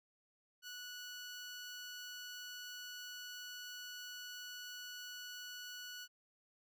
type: tone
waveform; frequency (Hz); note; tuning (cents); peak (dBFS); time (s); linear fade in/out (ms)
15% pulse; 1473; F#6; -8; -40; 0.62-6.08; 50
effects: none